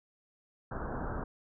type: low-pass noise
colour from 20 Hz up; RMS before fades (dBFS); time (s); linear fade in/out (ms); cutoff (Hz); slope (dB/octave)
pink; -37; 0.71-1.24; 5; 1600; 96
effects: none